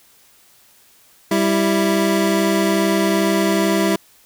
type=tone pair together; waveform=25% pulse; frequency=196 / 329.6 Hz; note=G3 / E4; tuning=0 / 0 cents; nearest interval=major sixth; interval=900 cents; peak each=-14 dBFS; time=1.31-3.96 s; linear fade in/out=5 ms; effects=white hiss -52 dBFS RMS until 4.25 s